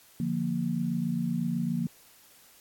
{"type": "chord", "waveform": "sine", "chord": "Bb major", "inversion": "first", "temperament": "equal", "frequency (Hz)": [146.83, 174.61, 233.1], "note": ["D3", "F3", "Bb3"], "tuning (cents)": [0, 0, 0], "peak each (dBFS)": [-34, -30, -30], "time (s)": [0.2, 1.87], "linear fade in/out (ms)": 2, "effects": ["white hiss -57 dBFS RMS until 2.6 s", "AAC 64 kbps"]}